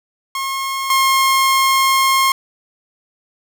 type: tone pair in turn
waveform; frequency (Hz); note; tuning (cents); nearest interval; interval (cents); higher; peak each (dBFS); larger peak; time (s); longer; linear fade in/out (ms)
sawtooth; 1079 / 1071.5; C#6 / C6; -47 / +41; unison; 12; first; -16 / -8; second; 0.35-0.9 / 0.9-2.32; second; 2
effects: none